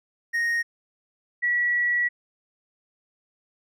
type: tone pair in turn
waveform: triangle / sine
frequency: 1864.7 / 1935.7 Hz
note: A#6 / B6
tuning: 0 / -35 cents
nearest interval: minor second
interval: 65 cents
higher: second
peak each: -20 dBFS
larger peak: neither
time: 0.33-0.63 / 1.42-2.09 s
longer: second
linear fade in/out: 20 ms
effects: none